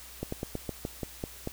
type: slowing click train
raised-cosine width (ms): 2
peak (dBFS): -19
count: 9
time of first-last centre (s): 0.23-1.474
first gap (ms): 94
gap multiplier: 1.14
effects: added 60 Hz sine -53 dBFS peak until 1.52 s + white hiss -48 dBFS RMS until 1.52 s